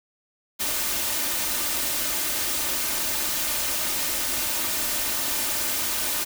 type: noise with comb filter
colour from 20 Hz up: white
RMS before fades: -26 dBFS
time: 0.59-6.25 s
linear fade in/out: 20 ms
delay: 3.3 ms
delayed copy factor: +0.5
effects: none